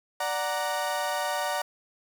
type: chord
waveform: 30% pulse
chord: D augmented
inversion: none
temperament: equal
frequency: 587.3 / 740 / 932.3 Hz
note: D5 / F#5 / A#5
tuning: 0 / 0 / 0 cents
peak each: -29 dBFS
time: 0.2-1.62 s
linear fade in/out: 5 ms
effects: none